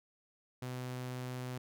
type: tone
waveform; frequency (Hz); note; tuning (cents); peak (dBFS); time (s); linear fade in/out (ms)
sawtooth; 126.3; B2; +39; -35; 0.62-1.58; 5
effects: none